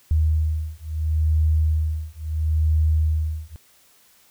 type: beating tone pair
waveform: sine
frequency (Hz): 77.78 / 78.52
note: D#2 / D#2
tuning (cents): 0 / +16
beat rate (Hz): 0.74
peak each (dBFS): -21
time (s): 0.11-3.56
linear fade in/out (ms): 0
effects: white hiss -56 dBFS RMS until 4.3 s